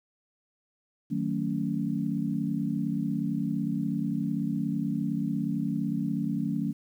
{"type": "chord", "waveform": "sine", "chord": "D# half-diminished seventh", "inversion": "none", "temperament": "just", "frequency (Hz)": [155.56, 186.68, 224, 280], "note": ["D#3", "F#3", "A3", "C#4"], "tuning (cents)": [0, 16, 31, 18], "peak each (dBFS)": [-33, -32, -31, -32], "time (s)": [1.1, 6.73], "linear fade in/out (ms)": 20, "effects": ["10-bit"]}